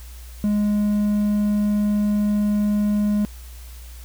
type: tone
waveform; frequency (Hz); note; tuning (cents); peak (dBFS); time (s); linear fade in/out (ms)
triangle; 207.7; G#3; 0; -15; 0.44-3.25; 0
effects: added 60 Hz sine -36 dBFS peak until 4.04 s + white hiss -47 dBFS RMS until 4.04 s